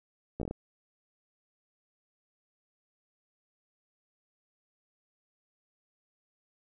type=slowing click train; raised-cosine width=2 ms; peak=-22 dBFS; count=6; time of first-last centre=0.4-0.51 s; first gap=14 ms; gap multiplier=1.23; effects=none

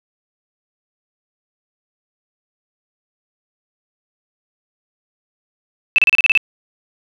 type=tone bursts; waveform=sine; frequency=2633 Hz; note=E7; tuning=3 cents flat; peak=-8 dBFS; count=8; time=5.96-6.375 s; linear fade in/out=0 ms; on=23 ms; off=33 ms; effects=none

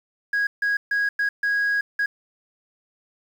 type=tone bursts at uneven times; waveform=sine; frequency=1650 Hz; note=G#6; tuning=12 cents flat; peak=-17 dBFS; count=6; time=0.33-0.47 / 0.62-0.77 / 0.91-1.09 / 1.19-1.29 / 1.43-1.81 / 1.99-2.06 s; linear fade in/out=5 ms; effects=tanh soft clip ceiling -18 dBFS + 8-bit

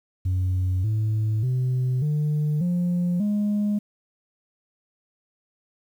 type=tone with pitch steps; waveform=sine; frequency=92.3 / 108.5 / 127.55 / 149.94 / 176.26 / 207.2 Hz; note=F#2 / A2 / C3 / D3 / F3 / G#3; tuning=-4 / -24 / -44 / +36 / +16 / -4 cents; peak=-18 dBFS; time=0.25-3.79 s; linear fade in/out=10 ms; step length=590 ms; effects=tanh soft clip ceiling -19 dBFS + 9-bit

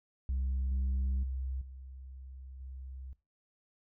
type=tone with level steps; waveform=sine; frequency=65.5 Hz; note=C2; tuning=2 cents sharp; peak=-28 / -26 / -33 / -45 / -42 dBFS; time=0.29-3.13 s; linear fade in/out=0 ms; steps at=0.71 / 1.23 / 1.61 / 2.6 s; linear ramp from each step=5 ms; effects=noise-tail reverb RT60 0.3 s tail -21 dB re dry + tanh soft clip ceiling -28 dBFS

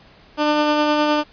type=tone with tremolo; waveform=15% pulse; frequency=299.3 Hz; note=D4; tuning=33 cents sharp; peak=-8 dBFS; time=0.37-1.24 s; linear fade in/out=50 ms; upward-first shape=sine; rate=9.7 Hz; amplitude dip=25%; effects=pink hiss -49 dBFS RMS until 1.32 s + resampled to 11025 Hz

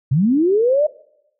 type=linear sweep; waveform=sine; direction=up; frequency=120 to 622.3 Hz; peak=-12 dBFS; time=0.11-0.87 s; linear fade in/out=10 ms; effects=noise-tail reverb RT60 0.8 s tail -21 dB re dry

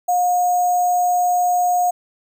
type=tone with sample-and-hold; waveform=sine; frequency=716 Hz; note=F5; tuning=43 cents sharp; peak=-14 dBFS; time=0.08-1.91 s; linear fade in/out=10 ms; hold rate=7350 Hz; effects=none

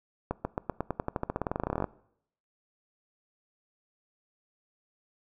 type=accelerating click train; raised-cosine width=1 ms; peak=-15 dBFS; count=26; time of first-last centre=0.31-1.842 s; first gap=140 ms; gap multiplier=0.92; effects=noise-tail reverb RT60 0.7 s tail -21 dB re dry

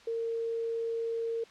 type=tone; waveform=sine; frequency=458.4 Hz; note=A#4; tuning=29 cents flat; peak=-30 dBFS; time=0.07-1.44 s; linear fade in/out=5 ms; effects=white hiss -55 dBFS RMS until 1.5 s + low-pass 4000 Hz 12 dB/octave

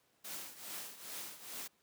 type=noise with tremolo; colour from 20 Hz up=white; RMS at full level=-43 dBFS; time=0.24-1.68 s; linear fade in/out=10 ms; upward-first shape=triangle; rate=2.4 Hz; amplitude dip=80%; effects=pink hiss -73 dBFS RMS until 1.82 s + high-pass 150 Hz 12 dB/octave

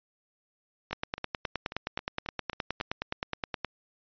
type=two click trains; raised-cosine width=0.3 ms; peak=-22 / -14 dBFS; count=8 / 27; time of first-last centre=0.91-2.802 / 0.93-3.647 s; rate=3.7 / 9.57 Hz; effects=resampled to 11025 Hz

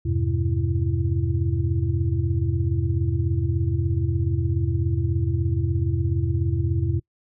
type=tone cluster; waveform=sine; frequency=84.1 / 100.9 / 127.9 / 333.9 Hz; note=E2 / G#2 / C3 / E4; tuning=+35 / -49 / -39 / +22 cents; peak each=-24 / -25 / -25 / -31 dBFS; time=0.05-7 s; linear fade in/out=10 ms; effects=noise-tail reverb RT60 0.1 s tail -25 dB re dry

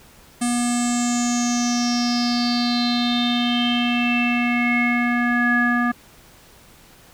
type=tone with low-pass filter sweep; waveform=square; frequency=241.2 Hz; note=B3; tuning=41 cents flat; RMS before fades=-20 dBFS; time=0.41-5.92 s; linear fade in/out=10 ms; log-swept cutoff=9100 to 1500 Hz; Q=8.8; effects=pink hiss -49 dBFS RMS until 7.13 s

